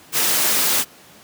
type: noise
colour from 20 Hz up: white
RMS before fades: -18 dBFS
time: 0.12-0.85 s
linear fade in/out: 50 ms
effects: pink hiss -46 dBFS RMS until 1.23 s + high-pass 150 Hz 12 dB/octave